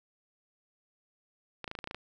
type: clicks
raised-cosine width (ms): 0.3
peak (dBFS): -22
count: 9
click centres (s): 1.643 / 1.678 / 1.714 / 1.752 / 1.789 / 1.842 / 1.874 / 1.911 / 1.946
effects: none